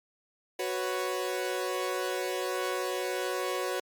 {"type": "chord", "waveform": "sawtooth", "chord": "F# suspended fourth", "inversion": "none", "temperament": "equal", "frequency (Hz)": [370, 493.9, 554.4], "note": ["F#4", "B4", "C#5"], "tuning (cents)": [0, 0, 0], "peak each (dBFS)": [-29, -31, -31], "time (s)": [0.59, 3.8], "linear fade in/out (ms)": 5, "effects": ["MP3 96 kbps"]}